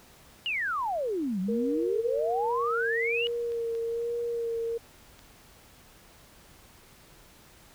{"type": "exponential two-way sweep", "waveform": "sine", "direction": "down then up", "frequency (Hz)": [2960, 179.8, 2960], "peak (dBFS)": -27, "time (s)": [0.46, 3.27], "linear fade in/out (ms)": 0, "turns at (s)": 1.4}
{"type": "tone with vibrato", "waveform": "sine", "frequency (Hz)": 466.2, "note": "A#4", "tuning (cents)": 0, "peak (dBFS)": -28, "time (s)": [1.48, 4.78], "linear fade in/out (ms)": 10, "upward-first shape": "sine", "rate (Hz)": 1.2, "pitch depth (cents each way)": 25}
{"type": "clicks", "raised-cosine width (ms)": 0.2, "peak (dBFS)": -33, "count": 3, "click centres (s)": [3.52, 3.751, 5.192]}
{"effects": ["pink hiss -55 dBFS RMS until 7.74 s"]}